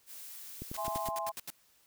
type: noise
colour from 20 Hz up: blue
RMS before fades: -47 dBFS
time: 0.06-1.12 s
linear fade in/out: 50 ms
type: clicks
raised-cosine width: 3 ms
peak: -28 dBFS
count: 5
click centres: 0.62 / 0.715 / 0.881 / 0.959 / 1.087 s
type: noise bursts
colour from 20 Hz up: white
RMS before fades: -41 dBFS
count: 8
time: 0.74-1.502 s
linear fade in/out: 0 ms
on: 27 ms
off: 78 ms
type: chord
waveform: sine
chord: E augmented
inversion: none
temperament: equal with one note detuned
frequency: 664.2 / 830.6 / 1046.5 Hz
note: E5 / G#5 / B#5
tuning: +13 / 0 / 0 cents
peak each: -38 / -38 / -37 dBFS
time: 0.77-1.32 s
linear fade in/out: 20 ms
effects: white hiss -67 dBFS RMS until 1.86 s